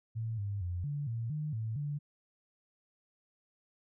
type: tone with pitch steps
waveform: sine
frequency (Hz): 112.4 / 100.9 / 88.5 / 144.6 / 115.1 / 151.6 / 111.1 / 145.7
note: A2 / G#2 / F2 / D3 / A#2 / D#3 / A2 / D3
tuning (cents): +37 / -49 / +23 / -27 / -22 / -45 / +17 / -13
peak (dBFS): -33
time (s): 0.15-1.99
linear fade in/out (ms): 20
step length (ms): 230
effects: none